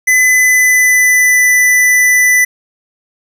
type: tone with pitch glide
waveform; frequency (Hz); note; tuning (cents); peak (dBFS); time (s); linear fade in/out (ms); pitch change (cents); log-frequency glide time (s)
square; 2014 to 1990.9; B6 to B6; +33 to +13; -7; 0.07-2.45; 10; -20; 0.19-1.5
effects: none